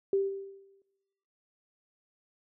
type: tone with exponential decay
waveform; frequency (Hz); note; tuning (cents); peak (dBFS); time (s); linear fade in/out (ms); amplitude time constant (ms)
sine; 392; G4; 0; -22; 0.13-0.82; 2; 150
effects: noise-tail reverb RT60 1.0 s tail -17 dB re dry